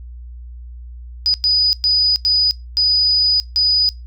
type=tone bursts at uneven times; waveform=sine; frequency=4963 Hz; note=D#8; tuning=5 cents flat; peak=-12 dBFS; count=6; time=1.26-1.34 / 1.44-1.73 / 1.84-2.16 / 2.25-2.51 / 2.77-3.4 / 3.56-3.89 s; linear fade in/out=0 ms; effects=noise-tail reverb RT60 0.2 s tail -20 dB re dry + added 60 Hz sine -31 dBFS peak until 4.06 s